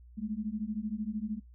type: beating tone pair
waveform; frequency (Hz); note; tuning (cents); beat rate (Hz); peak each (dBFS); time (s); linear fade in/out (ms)
sine; 206.9 / 219.9; G#3 / A3; -6 / -1; 13; -36 / -35; 0.17-1.4; 20
effects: noise-tail reverb RT60 0.1 s tail -18 dB re dry + added 60 Hz sine -51 dBFS peak until 1.54 s